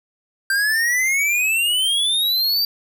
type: exponential sweep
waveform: square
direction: up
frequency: 1566 to 4699 Hz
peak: -17 dBFS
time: 0.5-2.65 s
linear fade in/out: 2 ms
effects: none